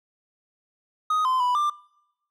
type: tone with pitch steps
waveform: triangle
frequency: 1249 / 1030 / 988 / 1188 Hz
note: D#6 / C6 / B5 / D6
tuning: +6 / -28 / 0 / +20 cents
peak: -18 dBFS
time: 1.1-1.7 s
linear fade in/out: 5 ms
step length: 150 ms
effects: noise-tail reverb RT60 0.9 s tail -25 dB re dry